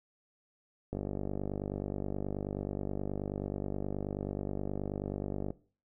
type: click train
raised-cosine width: 2 ms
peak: -22 dBFS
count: 227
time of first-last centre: 0.93-5.505 s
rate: 49.4 Hz
effects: noise-tail reverb RT60 0.4 s tail -19 dB re dry